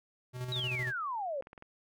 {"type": "tone with tremolo", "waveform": "square", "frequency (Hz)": 125.5, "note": "B2", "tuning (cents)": 28, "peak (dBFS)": -35, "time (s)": [0.33, 0.93], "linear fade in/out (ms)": 50, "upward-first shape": "square", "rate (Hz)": 13, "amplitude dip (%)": 45}
{"type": "exponential sweep", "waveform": "sine", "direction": "down", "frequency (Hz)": [3959, 520], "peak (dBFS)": -33, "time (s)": [0.52, 1.41], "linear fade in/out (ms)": 2}
{"type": "clicks", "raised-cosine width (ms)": 0.5, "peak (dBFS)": -34, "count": 5, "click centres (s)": [1.424, 1.471, 1.531, 1.578, 1.624]}
{"effects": []}